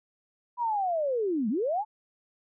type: linear two-way sweep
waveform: sine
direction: down then up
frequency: 990 to 199.1 to 890 Hz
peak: -25 dBFS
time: 0.57-1.85 s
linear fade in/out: 50 ms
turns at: 1.49 s
effects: none